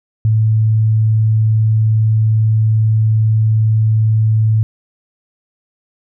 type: tone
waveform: sine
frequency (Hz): 109.7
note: A2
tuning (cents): -5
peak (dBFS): -9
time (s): 0.25-4.63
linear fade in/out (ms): 0
effects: none